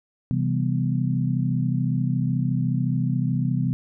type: chord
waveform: sine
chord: C major seventh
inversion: none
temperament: equal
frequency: 130.81 / 164.81 / 196 / 246.9 Hz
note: C3 / E3 / G3 / B3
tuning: 0 / 0 / 0 / 0 cents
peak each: -23 / -26 / -29 / -28 dBFS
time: 0.31-3.73 s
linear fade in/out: 0 ms
effects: none